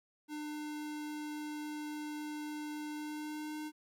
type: tone with pitch glide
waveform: square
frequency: 300.6 to 305 Hz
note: D4 to D#4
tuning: +40 to -34 cents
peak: -40 dBFS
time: 0.28-3.72 s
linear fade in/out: 50 ms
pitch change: +26 cents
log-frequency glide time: 2.9-3.59 s
effects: 13-bit